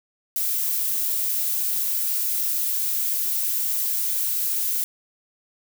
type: noise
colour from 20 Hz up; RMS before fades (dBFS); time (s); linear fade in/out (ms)
violet; -24; 0.36-4.84; 0
effects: none